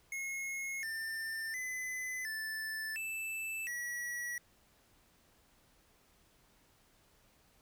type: tone with pitch steps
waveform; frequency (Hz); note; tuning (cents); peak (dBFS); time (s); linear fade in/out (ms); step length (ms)
square; 2167 / 1792 / 2020 / 1757 / 2640 / 1930; C#7 / A6 / B6 / A6 / E7 / B6; -40 / +31 / +39 / -3 / +2 / -40; -38; 0.12-4.38; 2; 710
effects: pink hiss -68 dBFS RMS until 7.61 s

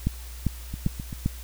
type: two click trains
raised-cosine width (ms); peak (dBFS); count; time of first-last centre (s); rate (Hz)
5; -10 / -20; 4 / 4; 0.07-1.26 / 0.74-1.128; 2.52 / 7.73
effects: added 60 Hz sine -37 dBFS peak until 1.43 s + white hiss -46 dBFS RMS until 1.43 s

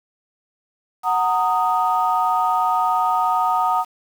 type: chord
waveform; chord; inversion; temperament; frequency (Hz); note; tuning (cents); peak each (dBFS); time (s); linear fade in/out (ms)
sine; D# minor; first; equal with one note detuned; 740 / 922.7 / 1244.5; F#5 / A#5 / D#6; 0 / -18 / 0; -20; 1.03-3.85; 50
effects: tanh soft clip ceiling -7 dBFS + 7-bit

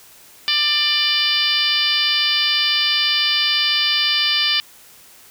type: harmonic tone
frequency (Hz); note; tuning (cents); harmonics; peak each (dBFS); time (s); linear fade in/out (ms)
594; D5; +20; 2 / 3 / 4 / 5 / 6 / 7 / 8 / 9; -31 / -26 / -24 / -20 / -22 / -27 / -21 / -31; 0.48-4.6; 0
effects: white hiss -46 dBFS RMS until 5.3 s

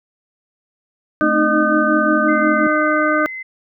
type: harmonic tone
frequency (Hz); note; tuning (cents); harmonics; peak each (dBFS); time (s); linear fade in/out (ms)
305.5; D#4; -32; 1 / 2 / 4 / 5; -19 / -19 / -19 / -19; 1.21-3.26; 0
type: chord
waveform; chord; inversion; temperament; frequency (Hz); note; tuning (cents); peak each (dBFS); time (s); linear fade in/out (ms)
sine; A diminished; none; equal; 220 / 261.6 / 311.1; A3 / C4 / Eb4; 0 / 0 / 0; -21 / -26 / -22; 1.22-2.67; 2
type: tone with pitch glide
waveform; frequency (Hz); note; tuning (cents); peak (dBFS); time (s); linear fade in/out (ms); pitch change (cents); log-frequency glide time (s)
sine; 2069 to 2054; C7 to C7; -20 to -33; -26; 2.28-3.43; 10; -13; 2.52-2.63
effects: none

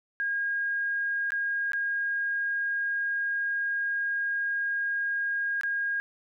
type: tone with dropouts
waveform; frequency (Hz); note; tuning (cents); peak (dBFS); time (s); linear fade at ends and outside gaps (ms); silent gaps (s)
sine; 1627; G#6; -36; -26; 0.2-6; 0; 1.305-1.32 / 1.72-1.733 / 5.611-5.634
effects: none

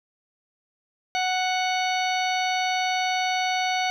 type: harmonic tone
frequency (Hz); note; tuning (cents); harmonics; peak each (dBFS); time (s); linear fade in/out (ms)
740; F#5; 0; 1 / 2 / 3 / 4 / 5 / 6 / 8; -24 / -33 / -29 / -34 / -35 / -35 / -38; 1.15-3.9; 0
effects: 9-bit

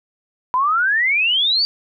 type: exponential sweep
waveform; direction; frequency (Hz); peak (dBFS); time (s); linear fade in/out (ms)
sine; up; 985 to 4699; -14; 0.54-1.65; 0
effects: none

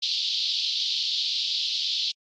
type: band-pass noise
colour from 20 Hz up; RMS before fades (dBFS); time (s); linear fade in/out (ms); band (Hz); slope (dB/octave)
white; -27; 0.02-2.12; 10; 3200 to 4700; 48
effects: AAC 48 kbps

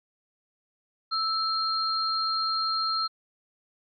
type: tone pair together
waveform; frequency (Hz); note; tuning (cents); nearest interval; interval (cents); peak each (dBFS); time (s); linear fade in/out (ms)
sine; 1316 / 4205; E6 / C8; -3 / +8; octave + minor sixth; 2011; -27; 1.11-3.08; 20
effects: MP3 64 kbps

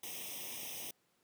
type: noise with comb filter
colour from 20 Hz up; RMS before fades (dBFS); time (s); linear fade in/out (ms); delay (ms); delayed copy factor
white; -44; 0.03-0.91; 5; 0.34; +1
effects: pink hiss -75 dBFS RMS until 1.23 s + high-pass 150 Hz 12 dB/octave

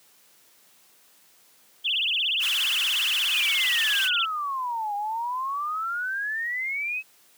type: tone with vibrato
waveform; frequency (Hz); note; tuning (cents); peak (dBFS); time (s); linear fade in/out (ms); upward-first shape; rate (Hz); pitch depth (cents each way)
sine; 3029; F#7; +40; -22; 1.84-4.26; 20; triangle; 17; 300
type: high-pass noise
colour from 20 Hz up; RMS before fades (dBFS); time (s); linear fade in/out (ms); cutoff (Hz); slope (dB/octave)
pink; -33; 2.39-4.1; 50; 1300; 24
type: exponential two-way sweep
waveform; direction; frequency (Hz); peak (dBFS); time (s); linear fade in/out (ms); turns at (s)
sine; down then up; 2595 to 806 to 2595; -26; 3.3-7.03; 50; 4.95
effects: white hiss -58 dBFS RMS until 7.37 s + high-pass 150 Hz 12 dB/octave

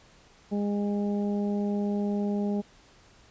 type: harmonic tone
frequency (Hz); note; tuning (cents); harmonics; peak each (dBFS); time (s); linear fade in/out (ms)
204.3; G#3; -28; 1 / 2 / 3 / 4; -26 / -33 / -39 / -42; 0.51-2.62; 20
effects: pink hiss -57 dBFS RMS until 3.3 s + resampled to 16000 Hz

